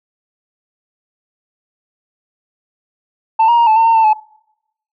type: tone with pitch steps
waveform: sine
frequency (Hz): 891 / 944 / 937 / 872 / 905 / 912 / 893 / 860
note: A5 / A#5 / A#5 / A5 / A5 / A#5 / A5 / A5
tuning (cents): +22 / +22 / +9 / -16 / +48 / -38 / +25 / -40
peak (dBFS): -5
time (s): 3.39-4.134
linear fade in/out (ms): 10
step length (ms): 93
effects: noise-tail reverb RT60 0.8 s tail -26 dB re dry + tanh soft clip ceiling -6 dBFS